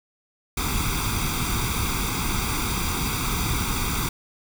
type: noise with comb filter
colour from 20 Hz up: pink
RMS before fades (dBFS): -25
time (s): 0.57-4.09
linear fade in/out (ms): 5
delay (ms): 0.84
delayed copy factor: +0.85
effects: none